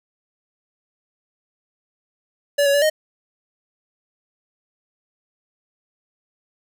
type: tone with pitch steps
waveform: square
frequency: 573 / 561 / 574 / 620 Hz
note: D5 / C#5 / D5 / D#5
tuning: -43 / +21 / -40 / -6 cents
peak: -15 dBFS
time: 2.58-2.9 s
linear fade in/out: 10 ms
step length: 80 ms
effects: none